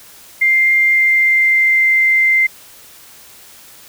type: tone with pitch glide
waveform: sine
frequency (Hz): 2101 to 2085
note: C7 to C7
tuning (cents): +7 to -7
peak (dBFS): -9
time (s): 0.41-2.47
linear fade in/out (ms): 10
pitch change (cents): -14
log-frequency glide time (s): 0.76-1.89
effects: white hiss -41 dBFS RMS until 3.88 s